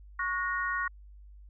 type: chord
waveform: sine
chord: F# major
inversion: second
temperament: equal with one note detuned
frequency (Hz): 1108.7 / 1450.4 / 1864.7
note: C#6 / F#6 / A#6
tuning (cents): 0 / -35 / 0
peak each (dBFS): -33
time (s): 0.19-0.88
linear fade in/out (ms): 5
effects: added 50 Hz sine -48 dBFS peak until 1.49 s

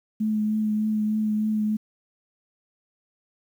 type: tone with vibrato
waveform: sine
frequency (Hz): 214.5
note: A3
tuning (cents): -44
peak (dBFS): -21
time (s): 0.2-1.77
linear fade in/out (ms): 10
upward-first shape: triangle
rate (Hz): 3.3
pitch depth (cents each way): 19
effects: 9-bit

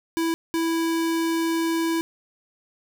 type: tone bursts at uneven times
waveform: square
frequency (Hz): 329.6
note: E4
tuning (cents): 0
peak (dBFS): -22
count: 2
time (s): 0.17-0.34 / 0.54-2.01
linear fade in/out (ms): 0
effects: none

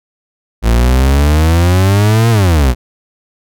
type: exponential two-way sweep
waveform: 40% pulse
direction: up then down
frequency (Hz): 55 to 117.4 to 58.3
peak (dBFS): -6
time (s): 0.62-2.75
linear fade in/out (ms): 50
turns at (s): 2.3
effects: none

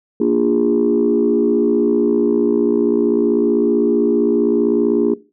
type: chord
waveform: sine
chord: Bb dominant seventh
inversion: none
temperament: equal with one note detuned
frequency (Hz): 233.1 / 293.7 / 349.2 / 409.4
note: Bb3 / D4 / F4 / Ab4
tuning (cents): 0 / 0 / 0 / -25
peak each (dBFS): -17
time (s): 0.2-5.14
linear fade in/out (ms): 5
effects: noise-tail reverb RT60 0.3 s tail -19 dB re dry + tanh soft clip ceiling -5 dBFS

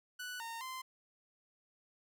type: tone with pitch steps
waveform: sawtooth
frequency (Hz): 1483 / 918 / 1037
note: F#6 / A#5 / C6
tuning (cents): +4 / -27 / -16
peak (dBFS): -38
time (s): 0.19-0.82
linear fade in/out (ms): 10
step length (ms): 210
effects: none

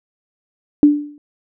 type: tone with exponential decay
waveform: sine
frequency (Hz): 293.5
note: D4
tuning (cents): -1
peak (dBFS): -3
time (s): 0.83-1.18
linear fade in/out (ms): 1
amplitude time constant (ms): 76
effects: none

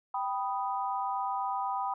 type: chord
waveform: sine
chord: G augmented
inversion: none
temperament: equal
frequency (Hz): 784 / 987.8 / 1244.5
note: G5 / B5 / D#6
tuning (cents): 0 / 0 / 0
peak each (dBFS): -33 / -33 / -37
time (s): 0.14-1.94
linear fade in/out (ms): 5
effects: none

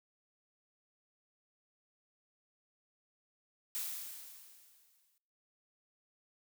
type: noise with exponential decay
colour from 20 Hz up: blue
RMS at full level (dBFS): -37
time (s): 3.75-5.18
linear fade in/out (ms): 0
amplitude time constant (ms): 310
effects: noise-tail reverb RT60 0.9 s tail -24 dB re dry

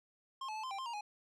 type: tone with pitch steps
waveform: square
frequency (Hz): 1065 / 862 / 871 / 1038 / 787 / 1050 / 939 / 834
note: C6 / A5 / A5 / C6 / G5 / C6 / A#5 / G#5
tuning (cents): +30 / -36 / -18 / -14 / +7 / +6 / +12 / +7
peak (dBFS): -40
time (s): 0.41-1.01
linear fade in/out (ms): 5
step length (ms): 75
effects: low-pass 6000 Hz 12 dB/octave

